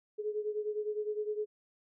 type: beating tone pair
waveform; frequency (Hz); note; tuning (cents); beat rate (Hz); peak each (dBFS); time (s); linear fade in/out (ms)
sine; 420.9 / 430.7; G#4 / A4; +23 / -37; 9.8; -34 / -38; 0.18-1.46; 20
effects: none